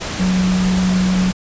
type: tone in noise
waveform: sine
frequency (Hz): 184.6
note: F#3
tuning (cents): -4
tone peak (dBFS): -13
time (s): 0.19-1.32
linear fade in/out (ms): 20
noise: pink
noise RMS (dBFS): -24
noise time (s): 0-1.33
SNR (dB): +8
effects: resampled to 16000 Hz